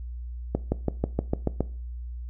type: accelerating click train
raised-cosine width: 2 ms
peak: -10 dBFS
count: 8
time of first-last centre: 0.55-1.606 s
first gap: 170 ms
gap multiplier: 0.96
effects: noise-tail reverb RT60 0.4 s tail -19 dB re dry + added 60 Hz sine -33 dBFS peak until 2.29 s